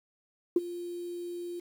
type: tone with ADSR envelope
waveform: sine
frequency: 349.2 Hz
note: F4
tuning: in tune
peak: -17 dBFS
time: 0.56-1.6 s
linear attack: 4 ms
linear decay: 29 ms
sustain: -18 dB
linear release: 8 ms
effects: tanh soft clip ceiling -13 dBFS + 9-bit